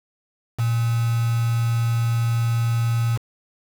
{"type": "tone with quantisation", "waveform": "sine", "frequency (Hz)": 116.3, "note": "A#2", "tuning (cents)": -4, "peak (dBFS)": -18, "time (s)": [0.58, 3.18], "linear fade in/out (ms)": 20, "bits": 5, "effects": []}